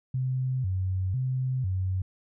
sine tone with vibrato, 110 Hz, A2, in tune, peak -25 dBFS, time 0.14-2.02 s, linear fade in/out 5 ms, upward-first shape square, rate 1 Hz, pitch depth 280 cents each way, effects none

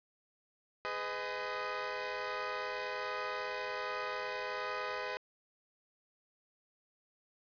15% pulse chord, G# minor, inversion none, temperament equal with one note detuned, 415.3 / 504 / 622.3 Hz, G#4 / B4 / D#5, 0 / +35 / 0 cents, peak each -36 / -33 / -35 dBFS, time 0.85-5.17 s, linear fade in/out 0 ms, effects resampled to 11025 Hz + 9-bit

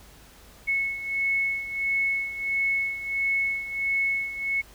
sine beating tone pair, 2197 / 2198.5 Hz, C#7 / C#7, -16 / -15 cents, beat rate 1.5 Hz, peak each -25 / -30 dBFS, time 0.67-4.62 s, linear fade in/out 20 ms, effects added 50 Hz sine -54 dBFS peak until 4.74 s + pink hiss -52 dBFS RMS until 4.74 s

